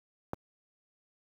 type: click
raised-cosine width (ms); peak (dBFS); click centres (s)
1; -19; 0.334
effects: high-pass 60 Hz 12 dB/octave + 9-bit